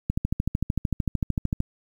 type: click train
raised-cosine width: 5 ms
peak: -11 dBFS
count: 21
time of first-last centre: 0.1-1.604 s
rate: 13.3 Hz
effects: 8-bit